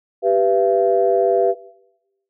sine chord, E minor, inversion first, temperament equal with one note detuned, 392 / 493.9 / 676.2 Hz, G4 / B4 / E5, 0 / 0 / +44 cents, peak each -17 dBFS, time 0.22-1.55 s, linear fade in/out 50 ms, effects noise-tail reverb RT60 1.0 s tail -20 dB re dry + tanh soft clip ceiling -3 dBFS

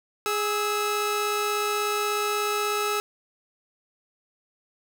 sawtooth tone pair together, 414.5 / 1300 Hz, G#4 / E6, -3 / -24 cents, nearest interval octave + minor sixth, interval 1979 cents, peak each -23 dBFS, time 0.26-3 s, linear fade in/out 0 ms, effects 9-bit

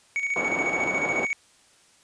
triangle tone with tremolo, 2236 Hz, C#7, 14 cents sharp, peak -21 dBFS, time 0.16-1.33 s, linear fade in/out 0 ms, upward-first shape square, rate 14 Hz, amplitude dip 55%
pink band-pass noise, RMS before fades -30 dBFS, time 0.36-1.25 s, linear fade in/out 0 ms, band 340 to 960 Hz, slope 12 dB/octave
effects white hiss -58 dBFS RMS until 2.03 s + resampled to 22050 Hz

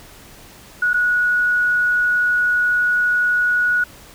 sine tone with dropouts, 1461 Hz, F#6, 22 cents flat, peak -14 dBFS, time 0.82-3.84 s, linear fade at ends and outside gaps 5 ms, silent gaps 0.933-0.941 s, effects pink hiss -43 dBFS RMS until 4.14 s

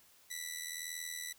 10% pulse tone with amplitude modulation, 1972 Hz, B6, 3 cents flat, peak -28 dBFS, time 0.3-1.33 s, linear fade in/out 10 ms, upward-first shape sine, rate 81.4 Hz, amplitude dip 70%, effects white hiss -64 dBFS RMS until 1.38 s

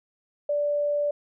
sine tone, 584 Hz, D5, 10 cents flat, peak -22 dBFS, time 0.49-1.11 s, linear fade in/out 5 ms, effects none

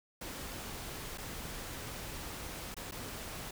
pink noise with dropouts, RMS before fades -43 dBFS, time 0.21-3.51 s, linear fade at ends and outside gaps 5 ms, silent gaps 1.176-1.181 / 2.744-2.766 / 2.912-2.92 s, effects none

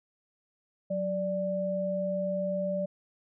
sine tone pair together, 185 / 587.3 Hz, F#3 / D5, 0 / 0 cents, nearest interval octave + minor sixth, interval 2000 cents, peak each -33 / -29 dBFS, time 0.9-2.86 s, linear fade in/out 10 ms, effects none

